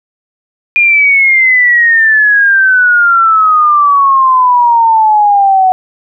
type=exponential sweep; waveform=sine; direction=down; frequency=2432 to 740 Hz; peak=-4 dBFS; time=0.76-5.72 s; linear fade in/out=0 ms; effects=none